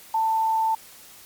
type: tone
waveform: sine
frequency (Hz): 889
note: A5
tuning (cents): +18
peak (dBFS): -19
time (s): 0.14-0.75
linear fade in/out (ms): 5
effects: white hiss -47 dBFS RMS until 1.25 s + MP3 96 kbps